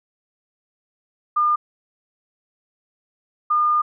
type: tone pair in turn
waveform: sine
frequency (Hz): 1208 / 1212.8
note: D6 / D#6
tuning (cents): +48 / -45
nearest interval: unison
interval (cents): 7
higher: second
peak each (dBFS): -15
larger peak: neither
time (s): 1.36-1.56 / 3.5-3.82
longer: second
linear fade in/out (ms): 10
effects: none